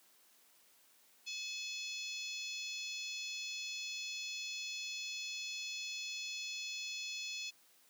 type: harmonic tone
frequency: 856 Hz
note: A5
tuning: 48 cents flat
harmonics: 3 / 4 / 5 / 6 / 7 / 8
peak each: -44 / -46 / -48 / -50 / -51 / -52 dBFS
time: 1.26-7.51 s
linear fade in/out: 20 ms
effects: white hiss -67 dBFS RMS until 7.89 s + high-pass 200 Hz 12 dB/octave